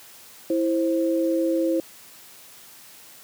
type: tone pair together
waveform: sine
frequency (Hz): 329.6 / 527.5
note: E4 / C5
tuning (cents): 0 / +14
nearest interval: minor sixth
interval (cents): 814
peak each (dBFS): -21 / -24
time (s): 0.5-1.8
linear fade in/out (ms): 2
effects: white hiss -47 dBFS RMS until 3.23 s + high-pass 100 Hz 12 dB/octave